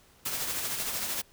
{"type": "noise with tremolo", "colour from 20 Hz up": "white", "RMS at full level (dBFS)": -31, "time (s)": [0.25, 1.22], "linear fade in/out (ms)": 10, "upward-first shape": "sine", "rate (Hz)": 13, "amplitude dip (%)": 40, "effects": ["pink hiss -60 dBFS RMS until 1.32 s"]}